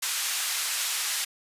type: band-pass noise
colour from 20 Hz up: white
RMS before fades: -29 dBFS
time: 0.02-1.25 s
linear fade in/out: 10 ms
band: 1300 to 10000 Hz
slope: 12 dB/octave
effects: resampled to 32000 Hz